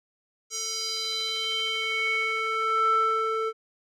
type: tone with band-pass filter sweep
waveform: square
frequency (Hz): 443.7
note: A4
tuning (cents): +14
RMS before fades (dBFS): -27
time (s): 0.5-3.53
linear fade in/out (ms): 50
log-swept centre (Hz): 6200 to 900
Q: 4.2
effects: none